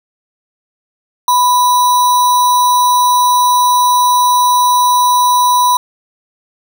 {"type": "tone with sample-and-hold", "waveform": "sine", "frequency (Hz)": 990, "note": "B5", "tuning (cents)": 4, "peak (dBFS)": -7, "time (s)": [1.28, 5.77], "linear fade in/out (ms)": 2, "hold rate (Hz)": 4900, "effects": []}